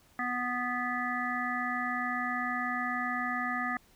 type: harmonic tone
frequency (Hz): 246.9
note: B3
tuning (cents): 0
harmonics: 1 / 3 / 5 / 7 / 8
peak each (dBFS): -37 / -37 / -35 / -36 / -37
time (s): 0.19-3.77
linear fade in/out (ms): 2
effects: pink hiss -63 dBFS RMS until 3.95 s